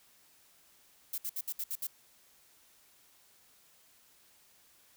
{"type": "noise bursts", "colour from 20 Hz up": "violet", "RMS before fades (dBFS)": -36, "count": 7, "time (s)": [1.13, 1.87], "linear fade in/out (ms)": 5, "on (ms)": 50, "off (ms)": 65, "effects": ["white hiss -64 dBFS RMS until 4.96 s"]}